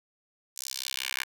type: tone with high-pass filter sweep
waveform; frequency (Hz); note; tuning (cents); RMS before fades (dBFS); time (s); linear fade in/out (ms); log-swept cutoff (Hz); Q
10% pulse; 65.41; C2; 0; -35; 0.56-1.24; 10; 6700 to 1800; 1.7
effects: 9-bit